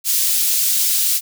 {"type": "high-pass noise", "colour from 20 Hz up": "white", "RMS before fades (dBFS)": -17, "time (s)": [0.04, 1.21], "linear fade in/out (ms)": 50, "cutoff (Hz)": 4100, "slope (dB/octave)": 12, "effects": []}